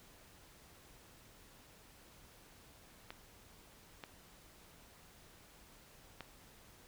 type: clicks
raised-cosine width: 0.3 ms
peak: -29 dBFS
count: 3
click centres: 3.105 / 4.038 / 6.207 s
effects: pink hiss -61 dBFS RMS until 6.87 s